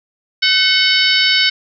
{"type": "harmonic tone with a mistuned harmonic", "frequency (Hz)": 756, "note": "F#5", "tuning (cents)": 37, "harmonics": [2, 3, 4, 5, 6, 7], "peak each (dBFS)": [-19, -17, -16, -18, -18, -19], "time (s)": [0.42, 1.5], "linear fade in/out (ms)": 10, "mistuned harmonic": 3, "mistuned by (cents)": -60, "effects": []}